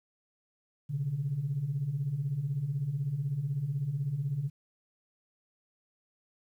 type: beating tone pair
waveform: sine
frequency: 127.9 / 143.9 Hz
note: C3 / D3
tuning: -39 / -35 cents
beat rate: 16 Hz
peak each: -35 / -30 dBFS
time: 0.89-4.5 s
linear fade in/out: 20 ms
effects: tanh soft clip ceiling -22 dBFS + 11-bit